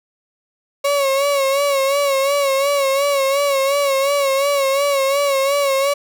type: tone with vibrato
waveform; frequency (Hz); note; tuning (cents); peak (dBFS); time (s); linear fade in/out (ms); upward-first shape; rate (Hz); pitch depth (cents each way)
35% pulse; 554.4; C#5; 0; -13; 0.84-5.94; 10; sine; 2.8; 57
effects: none